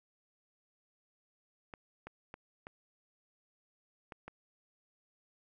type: clicks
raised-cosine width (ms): 0.5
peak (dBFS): -30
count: 6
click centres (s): 1.738 / 2.07 / 2.341 / 2.669 / 4.122 / 4.28
effects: none